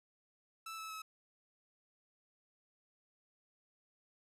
sawtooth tone with pitch steps, 1318.5 / 1304.9 / 1291.4 Hz, E6 / E6 / E6, 0 / -18 / -36 cents, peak -40 dBFS, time 0.66-1.02 s, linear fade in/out 5 ms, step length 120 ms, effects resampled to 32000 Hz + 12-bit

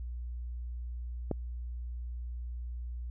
click, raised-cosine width 2 ms, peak -17 dBFS, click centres 1.313 s, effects added 60 Hz sine -36 dBFS peak until 3.1 s

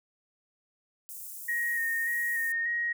white high-pass noise, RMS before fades -42 dBFS, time 1.09-2.52 s, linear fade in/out 0 ms, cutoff 7800 Hz, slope 24 dB/octave
sine tone with vibrato, 1864.7 Hz, A#6, in tune, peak -27 dBFS, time 1.48-2.93 s, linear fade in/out 10 ms, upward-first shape square, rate 1.7 Hz, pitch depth 19 cents each way
effects none

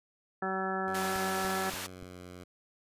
harmonic tone, 190 Hz, F#3, 46 cents sharp, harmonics 1 / 2 / 3 / 4 / 5 / 6 / 7 / 8 / 9, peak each -38 / -37 / -42 / -36 / -44 / -48 / -37 / -48 / -39 dBFS, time 0.42-1.7 s, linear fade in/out 5 ms
10% pulse tone with pitch glide, 92.9 to 89.94 Hz, F#2 to F#2, +7 to -49 cents, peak -37 dBFS, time 0.87-2.44 s, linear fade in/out 10 ms, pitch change -56 cents, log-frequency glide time 1.87-2.17 s
pink high-pass noise, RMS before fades -39 dBFS, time 0.94-1.87 s, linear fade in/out 10 ms, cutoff 750 Hz, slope 12 dB/octave
click train, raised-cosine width 5 ms, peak -34 dBFS, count 4, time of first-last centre 1.16-2.027 s, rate 3.46 Hz
effects resampled to 32000 Hz

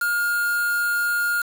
triangle tone with quantisation, 1418 Hz, F6, 26 cents sharp, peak -18 dBFS, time 0.01-1.42 s, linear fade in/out 5 ms, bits 5, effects none

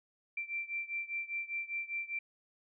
sine beating tone pair, 2349 / 2354 Hz, D7 / D7, 0 / +3 cents, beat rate 5 Hz, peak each -38 / -40 dBFS, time 0.37-2.19 s, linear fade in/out 5 ms, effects none

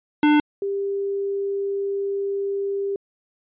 square / sine tone pair in turn, 298.4 / 397.1 Hz, D4 / G4, +28 / +22 cents, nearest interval perfect fourth, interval 494 cents, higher second, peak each -14 / -22 dBFS, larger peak first, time 0.23-0.4 / 0.62-2.96 s, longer second, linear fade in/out 2 ms, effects resampled to 8000 Hz

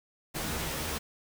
pink noise with comb filter, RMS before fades -34 dBFS, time 0.34-0.99 s, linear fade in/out 20 ms, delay 13 ms, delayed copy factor +0.85, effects none

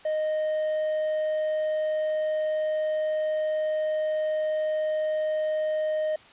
triangle tone, 619 Hz, D#5, 9 cents flat, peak -22 dBFS, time 0.05-6.16 s, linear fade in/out 5 ms, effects white hiss -51 dBFS RMS until 6.32 s + resampled to 8000 Hz

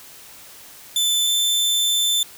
sawtooth tone pair in turn, 3520 / 3540 Hz, A7 / A7, 0 / +10 cents, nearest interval unison, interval 10 cents, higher second, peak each -14 / -14 dBFS, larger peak neither, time 0.96-1.27 / 1.27-2.23 s, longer second, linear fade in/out 2 ms, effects white hiss -43 dBFS RMS until 2.37 s

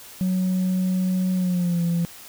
sine tone with pitch glide, 185 to 170.63 Hz, F#3 to F3, 0 to -40 cents, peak -17 dBFS, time 0.21-2.05 s, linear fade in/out 0 ms, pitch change -140 cents, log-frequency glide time 1.35-1.82 s, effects tanh soft clip ceiling -18 dBFS + white hiss -43 dBFS RMS until 2.28 s

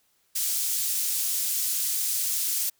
pink high-pass noise, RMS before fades -27 dBFS, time 0.35-2.7 s, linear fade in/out 10 ms, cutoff 7200 Hz, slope 12 dB/octave, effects white hiss -68 dBFS RMS until 2.79 s

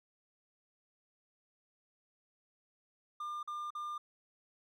triangle tone bursts, 1200 Hz, D6, 37 cents sharp, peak -36 dBFS, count 3, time 3.2-3.98 s, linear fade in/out 5 ms, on 230 ms, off 45 ms, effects none

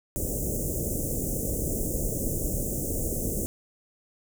pink band-stop noise, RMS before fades -29 dBFS, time 0.16-3.46 s, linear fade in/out 0 ms, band 590 to 6700 Hz, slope 48 dB/octave, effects none

